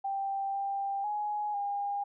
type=tone with pitch steps; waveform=sine; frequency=786 / 792 / 836 / 808 Hz; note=G5 / G5 / G#5 / G#5; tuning=+4 / +18 / +11 / -48 cents; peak=-30 dBFS; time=0.04-2.04 s; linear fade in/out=10 ms; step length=500 ms; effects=none